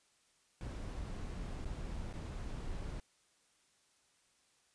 brown noise with dropouts, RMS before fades -42 dBFS, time 0.61-3 s, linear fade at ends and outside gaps 1 ms, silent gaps 1.647-1.655 / 2.129-2.137 s, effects white hiss -72 dBFS RMS until 4.74 s + resampled to 22050 Hz

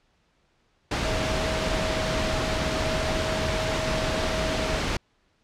sine tone in noise, 635 Hz, D#5, 35 cents sharp, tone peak -30 dBFS, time 1.05-4.79 s, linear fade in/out 5 ms, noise pink, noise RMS -26 dBFS, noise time 0.91-4.97 s, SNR -7 dB, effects pink hiss -67 dBFS RMS until 5.43 s + low-pass 5000 Hz 12 dB/octave

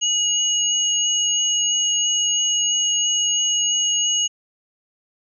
sine tone pair together, 2900 / 6599 Hz, F#7 / G#8, -35 / -12 cents, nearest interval octave + major second, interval 1423 cents, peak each -20 dBFS, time 0.01-4.28 s, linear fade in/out 20 ms, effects none

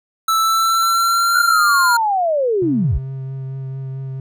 square tone with pitch glide, 1318.5 to 1405 Hz, E6 to F6, 0 to +10 cents, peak -14 dBFS, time 0.28-1.97 s, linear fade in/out 5 ms, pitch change +110 cents, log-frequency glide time 0.38-1.73 s
sine linear sweep, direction down, 1480 to 38.24 Hz, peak -14 dBFS, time 1.34-2.99 s, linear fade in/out 20 ms
triangle tone with vibrato, 133.6 Hz, C3, 36 cents sharp, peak -22 dBFS, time 2.62-4.2 s, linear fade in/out 2 ms, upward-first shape triangle, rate 4.5 Hz, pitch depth 17 cents each way
effects none

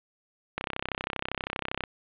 click train, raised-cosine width 0.3 ms, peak -13 dBFS, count 42, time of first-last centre 0.58-1.838 s, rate 32.6 Hz, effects resampled to 8000 Hz + 7-bit

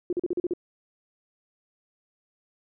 sine tone bursts, 353.1 Hz, F4, 19 cents sharp, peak -23 dBFS, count 7, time 0.1-0.536 s, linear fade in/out 2 ms, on 28 ms, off 40 ms, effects none

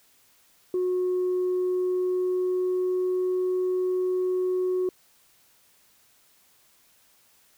sine tone with pitch glide, 364.6 to 367.3 Hz, F#4 to F#4, -25 to -13 cents, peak -21 dBFS, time 0.74-4.89 s, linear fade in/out 2 ms, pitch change +12 cents, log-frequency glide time 1.34-3.5 s, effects tanh soft clip ceiling -20 dBFS + white hiss -61 dBFS RMS until 7.57 s

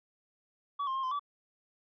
triangle tone with pitch steps, 1137 / 1058 / 1066 / 1033 / 1151 Hz, C#6 / C6 / C6 / C6 / D6, +44 / +19 / +32 / -22 / -35 cents, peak -29 dBFS, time 0.79-1.195 s, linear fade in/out 10 ms, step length 81 ms, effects resampled to 11025 Hz

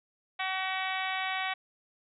harmonic tone, 378 Hz, F#4, 37 cents sharp, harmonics 2 / 3 / 4 / 5 / 6 / 7 / 8 / 9 / 10, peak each -35 / -39 / -40 / -37 / -37 / -42 / -43 / -42 / -45 dBFS, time 0.39-1.54 s, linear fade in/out 10 ms, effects none

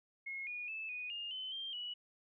sine tone with pitch steps, 2164 / 2450 / 2623 / 2478 / 2828 / 3047 / 3175 / 2937 Hz, C#7 / D#7 / E7 / D#7 / F7 / G7 / G7 / F#7, -42 / -27 / -9 / -8 / +21 / -50 / +21 / -13 cents, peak -40 dBFS, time 0.26-1.94 s, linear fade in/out 10 ms, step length 210 ms, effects none

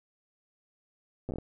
slowing click train, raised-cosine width 2 ms, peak -23 dBFS, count 7, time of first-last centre 1.29-1.385 s, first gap 8 ms, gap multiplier 1.27, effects none

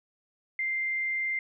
sine tone, 2093 Hz, C7, in tune, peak -27 dBFS, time 0.59-1.39 s, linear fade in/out 2 ms, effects none

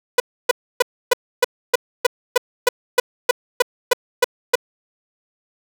sawtooth tone bursts, 493.9 Hz, B4, in tune, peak -6 dBFS, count 15, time 0.18-4.555 s, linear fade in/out 5 ms, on 21 ms, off 290 ms, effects none

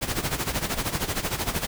pink noise with tremolo, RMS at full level -25 dBFS, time 0.01-1.67 s, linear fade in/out 20 ms, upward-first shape sine, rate 13 Hz, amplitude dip 75%, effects none

